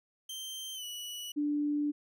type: tone with pitch glide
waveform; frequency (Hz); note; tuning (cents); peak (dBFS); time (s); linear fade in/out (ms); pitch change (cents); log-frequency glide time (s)
sawtooth; 3136 to 2943; G7 to F#7; 0 to -10; -36; 0.29-1.32; 5; -110; 0.74-0.84
type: tone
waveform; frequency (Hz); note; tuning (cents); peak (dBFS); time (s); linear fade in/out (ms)
sine; 293.7; D4; 0; -28; 1.36-1.92; 20
effects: none